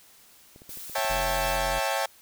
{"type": "clicks", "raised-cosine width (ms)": 2, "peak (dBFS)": -35, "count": 12, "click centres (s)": [0.561, 0.619, 0.693, 0.773, 0.897, 0.983, 1.048, 1.114, 1.163, 1.197, 1.309, 1.455]}
{"type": "noise", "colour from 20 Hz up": "blue", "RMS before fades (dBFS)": -40, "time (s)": [0.69, 1.57], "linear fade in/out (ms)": 5}
{"type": "chord", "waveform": "sawtooth", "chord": "A dominant seventh", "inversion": "first", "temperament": "equal with one note detuned", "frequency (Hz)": [548.3, 659.3, 784, 880], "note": ["C#5", "E5", "G5", "A5"], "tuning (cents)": [-19, 0, 0, 0], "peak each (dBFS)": -27, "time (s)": [0.95, 2.06], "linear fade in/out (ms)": 5}
{"type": "tone", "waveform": "square", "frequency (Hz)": 44.92, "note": "F1", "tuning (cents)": 50, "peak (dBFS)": -33, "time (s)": [1.09, 1.8], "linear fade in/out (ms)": 20}
{"effects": ["white hiss -55 dBFS RMS until 2.21 s"]}